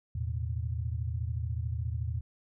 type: tone cluster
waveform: sine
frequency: 80.7 / 111.7 / 125.6 Hz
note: E2 / A2 / B2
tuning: -36 / +27 / +30 cents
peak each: -33 / -34 / -40 dBFS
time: 0.15-2.21 s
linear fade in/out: 5 ms
effects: none